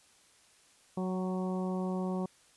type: harmonic tone with a mistuned harmonic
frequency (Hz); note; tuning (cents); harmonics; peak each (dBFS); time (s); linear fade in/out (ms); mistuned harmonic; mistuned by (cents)
185; F#3; 0; 1 / 2 / 3 / 4 / 5 / 6; -32 / -38 / -42 / -44 / -46 / -48; 0.97-2.26; 5; 4; +17
effects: white hiss -63 dBFS RMS until 2.56 s + resampled to 24000 Hz